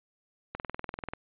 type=click train; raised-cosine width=0.5 ms; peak=-20 dBFS; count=13; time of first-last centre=0.55-1.135 s; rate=20.5 Hz; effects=resampled to 8000 Hz